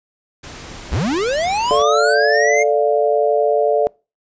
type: noise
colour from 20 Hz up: pink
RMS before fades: -34 dBFS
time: 0.43-1.83 s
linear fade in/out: 10 ms
type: linear sweep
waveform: square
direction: up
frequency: 36.71 to 2150 Hz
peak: -17 dBFS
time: 0.91-2.64 s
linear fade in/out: 20 ms
type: chord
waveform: sine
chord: D minor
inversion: second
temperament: equal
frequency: 440 / 587.3 / 698.5 Hz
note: A4 / D5 / F5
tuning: 0 / 0 / 0 cents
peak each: -16 / -16 / -19 dBFS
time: 1.71-3.87 s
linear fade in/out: 0 ms
effects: noise-tail reverb RT60 0.3 s tail -25 dB re dry + resampled to 16000 Hz